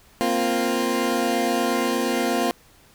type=chord; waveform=20% pulse; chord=Bb suspended second; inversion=none; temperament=equal; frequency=233.1 / 261.6 / 349.2 Hz; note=Bb3 / C4 / F4; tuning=0 / 0 / 0 cents; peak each=-20 dBFS; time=0.21-2.51 s; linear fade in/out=0 ms; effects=pink hiss -54 dBFS RMS until 2.94 s